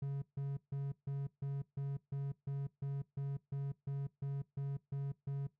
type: tone bursts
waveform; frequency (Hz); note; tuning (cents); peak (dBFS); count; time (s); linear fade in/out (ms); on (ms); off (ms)
triangle; 139.2; C#3; +8; -34; 16; 0.02-5.47; 5; 200; 150
effects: noise-tail reverb RT60 0.2 s tail -21 dB re dry